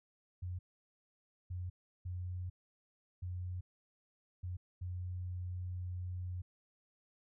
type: tone bursts at uneven times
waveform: sine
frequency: 90.2 Hz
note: F#2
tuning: 44 cents flat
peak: -38 dBFS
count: 6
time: 0.42-0.59 / 1.5-1.7 / 2.05-2.5 / 3.22-3.61 / 4.43-4.57 / 4.81-6.42 s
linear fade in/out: 10 ms
effects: none